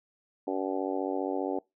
harmonic tone, 95 Hz, F#2, 46 cents sharp, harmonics 3 / 4 / 5 / 6 / 7 / 8 / 9, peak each -33 / -34 / -36 / -37 / -41 / -38 / -42 dBFS, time 0.47-1.59 s, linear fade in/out 5 ms, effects noise-tail reverb RT60 0.2 s tail -24 dB re dry

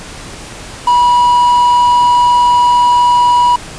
triangle tone with quantisation, 973 Hz, B5, 26 cents flat, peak -4 dBFS, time 0.87-3.56 s, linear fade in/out 5 ms, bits 4, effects pink hiss -29 dBFS RMS until 3.78 s + resampled to 22050 Hz

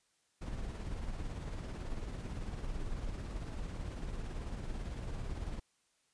brown noise with tremolo, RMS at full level -38 dBFS, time 0.41-5.6 s, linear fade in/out 10 ms, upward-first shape triangle, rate 18 Hz, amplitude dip 45%, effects white hiss -75 dBFS RMS until 6.13 s + resampled to 22050 Hz

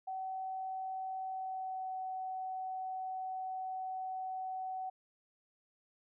sine tone with pitch glide, 758 to 752.3 Hz, F#5 to F#5, +42 to +29 cents, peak -37 dBFS, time 0.07-4.9 s, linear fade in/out 10 ms, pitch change -13 cents, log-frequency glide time 1.27-1.95 s, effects none

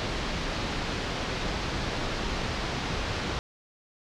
pink low-pass noise, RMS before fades -31 dBFS, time 0-3.39 s, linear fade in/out 0 ms, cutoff 5200 Hz, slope 24 dB/octave, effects none

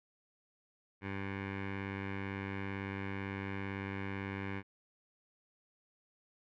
15% pulse tone with low-pass filter, 97.9 Hz, G2, 2 cents flat, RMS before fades -40 dBFS, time 1.01-4.63 s, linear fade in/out 50 ms, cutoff 2100 Hz, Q 3.7, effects none

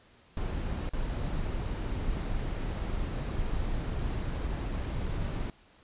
brown noise with dropouts, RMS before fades -32 dBFS, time 0.37-5.5 s, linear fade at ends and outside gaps 1 ms, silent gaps 0.891-0.934 s, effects pink hiss -60 dBFS RMS until 5.83 s + resampled to 8000 Hz

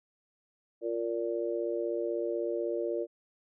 harmonic tone, 116.1 Hz, A#2, 7 cents flat, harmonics 3 / 4 / 5, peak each -33 / -34 / -35 dBFS, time 0.81-3.07 s, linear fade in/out 50 ms, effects none

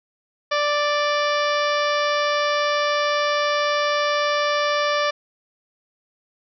harmonic tone with a mistuned harmonic, 587.3 Hz, D5, in tune, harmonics 1 / 2 / 3 / 4 / 5 / 6 / 7 / 8 / 9 / 10, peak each -22 / -23 / -27 / -30 / -33 / -32 / -39 / -34 / -37 / -40 dBFS, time 0.51-5.11 s, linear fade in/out 10 ms, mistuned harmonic 10, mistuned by -56 cents, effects none

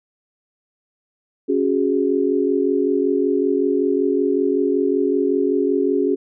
sine chord, C# suspended fourth, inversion none, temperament equal, 277.2 / 370 / 415.3 Hz, C#4 / F#4 / G#4, 0 / 0 / 0 cents, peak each -20 dBFS, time 1.48-6.16 s, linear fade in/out 20 ms, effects none

